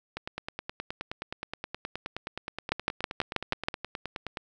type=two click trains; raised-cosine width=0.3 ms; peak=-18 / -9 dBFS; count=41 / 7; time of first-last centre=0.17-4.372 / 2.72-3.685 s; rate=9.52 / 6.22 Hz; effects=none